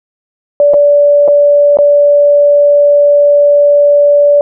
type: tone with dropouts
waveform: sine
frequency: 579 Hz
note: D5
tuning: 25 cents flat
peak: -3 dBFS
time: 0.6-4.41 s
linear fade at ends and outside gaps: 1 ms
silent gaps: 0.736-0.741 / 1.278-1.283 / 1.771-1.787 s
effects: none